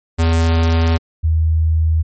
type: tone pair in turn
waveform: square / sine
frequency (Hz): 82.41 / 80.02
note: E2 / D#2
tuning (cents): 0 / +49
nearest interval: minor second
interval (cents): 51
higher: first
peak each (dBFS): -12 / -11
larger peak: second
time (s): 0.18-0.98 / 1.23-2.03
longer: neither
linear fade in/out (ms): 20
effects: MP3 32 kbps